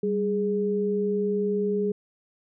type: tone pair together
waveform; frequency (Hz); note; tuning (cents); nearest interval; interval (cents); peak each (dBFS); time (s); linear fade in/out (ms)
sine; 196 / 414.8; G3 / G#4; 0 / -2; octave + minor second; 1298; -27 / -24; 0.03-1.92; 5
effects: none